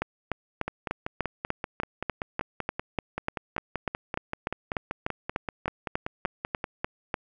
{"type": "two click trains", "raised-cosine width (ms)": 0.5, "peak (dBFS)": [-15, -12], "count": [32, 25], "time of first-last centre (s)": [[0.68, 6.642], [0.02, 7.142]], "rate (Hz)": [5.2, 3.37], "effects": []}